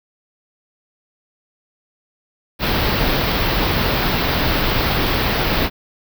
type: band-stop noise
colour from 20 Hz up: pink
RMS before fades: -18 dBFS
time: 2.59-5.7 s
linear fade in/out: 50 ms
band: 5000 to 14000 Hz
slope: 48 dB/octave
effects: none